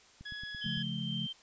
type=click train; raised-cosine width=5 ms; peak=-36 dBFS; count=6; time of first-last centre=0.21-0.773 s; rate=8.88 Hz
type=tone; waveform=25% pulse; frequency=1681 Hz; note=G#6; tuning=20 cents sharp; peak=-36 dBFS; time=0.25-0.83 s; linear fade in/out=10 ms
type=tone with tremolo; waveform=sine; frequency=3136 Hz; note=G7; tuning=in tune; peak=-36 dBFS; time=0.61-1.33 s; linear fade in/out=10 ms; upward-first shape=sine; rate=2.1 Hz; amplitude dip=40%
type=chord; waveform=sine; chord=Db augmented; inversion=none; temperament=just; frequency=138.59 / 173.24 / 216.5 Hz; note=Db3 / F3 / A3; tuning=0 / -14 / -28 cents; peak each=-39 dBFS; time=0.64-1.27 s; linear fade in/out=10 ms
effects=white hiss -60 dBFS RMS until 1.42 s + resampled to 16000 Hz